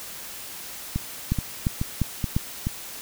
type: two click trains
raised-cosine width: 5 ms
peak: -12 / -9 dBFS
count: 5 / 4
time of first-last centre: 0.96-2.669 / 1.32-2.365 s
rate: 2.34 / 2.87 Hz
effects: white hiss -38 dBFS RMS until 3.01 s